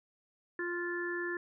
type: harmonic tone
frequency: 349.2 Hz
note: F4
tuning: in tune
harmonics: 1 / 3 / 4 / 5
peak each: -36 / -46 / -45 / -37 dBFS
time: 0.59-1.37 s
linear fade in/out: 2 ms
effects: none